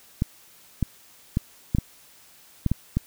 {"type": "clicks", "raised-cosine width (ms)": 5, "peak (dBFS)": -9, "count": 8, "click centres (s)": [0.221, 0.827, 1.371, 1.749, 1.785, 2.663, 2.716, 2.97], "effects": ["white hiss -53 dBFS RMS until 3.06 s"]}